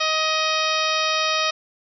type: harmonic tone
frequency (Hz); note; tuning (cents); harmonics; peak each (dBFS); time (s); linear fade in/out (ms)
628; D#5; +16; 1 / 2 / 3 / 4 / 5 / 6 / 7 / 8 / 9; -27 / -24 / -30 / -26 / -29 / -28 / -33 / -30 / -32; 0-1.51; 10
effects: none